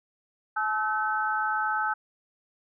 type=tone cluster; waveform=sine; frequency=858 / 1297 / 1525 Hz; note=A5 / E6 / G6; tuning=-44 / -28 / -48 cents; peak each=-29 dBFS; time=0.56-1.94 s; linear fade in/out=10 ms; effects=none